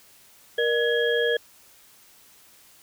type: tone cluster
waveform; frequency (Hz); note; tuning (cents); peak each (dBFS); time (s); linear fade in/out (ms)
sine; 471.6 / 604 / 1682 / 3261; A#4 / D5 / G#6 / G#7; +20 / +48 / +22 / -32; -22 / -30 / -26 / -30; 0.58-1.37; 5
effects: white hiss -54 dBFS RMS until 2.82 s